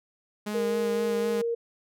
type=tone with vibrato; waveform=sawtooth; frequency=207.7 Hz; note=G#3; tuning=in tune; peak=-26 dBFS; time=0.46-1.42 s; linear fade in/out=10 ms; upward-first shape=sine; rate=3.9 Hz; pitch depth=22 cents each way
type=tone; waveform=sine; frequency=466.2 Hz; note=A#4; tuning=in tune; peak=-25 dBFS; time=0.54-1.55 s; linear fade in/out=10 ms
effects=none